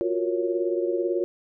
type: chord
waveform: sine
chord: Gb major seventh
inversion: third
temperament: equal with one note detuned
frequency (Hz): 351.9 / 370 / 466.2 / 554.4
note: F4 / Gb4 / Bb4 / Db5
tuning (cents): +13 / 0 / 0 / 0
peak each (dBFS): -25 / -30 / -30 / -30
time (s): 0.01-1.24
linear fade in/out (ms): 0
effects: none